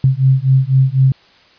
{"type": "beating tone pair", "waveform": "sine", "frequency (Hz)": [130.81, 134.81], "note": ["C3", "C#3"], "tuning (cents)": [0, -48], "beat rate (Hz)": 4, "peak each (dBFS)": -12, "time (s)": [0.04, 1.12], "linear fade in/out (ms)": 2, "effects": ["white hiss -48 dBFS RMS until 1.58 s", "resampled to 11025 Hz"]}